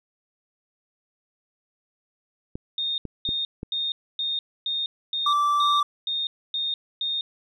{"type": "clicks", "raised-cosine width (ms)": 3, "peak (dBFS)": -19, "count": 4, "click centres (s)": [2.555, 3.053, 3.29, 3.631]}
{"type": "tone bursts", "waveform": "sine", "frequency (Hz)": 3676, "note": "A#7", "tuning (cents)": -25, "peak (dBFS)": -24, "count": 10, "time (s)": [2.78, 7.21], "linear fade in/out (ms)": 2, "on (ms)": 200, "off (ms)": 270}
{"type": "tone", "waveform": "triangle", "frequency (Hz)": 1167, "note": "D6", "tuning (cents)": -11, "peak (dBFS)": -17, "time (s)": [5.26, 5.83], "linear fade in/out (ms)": 5}
{"effects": []}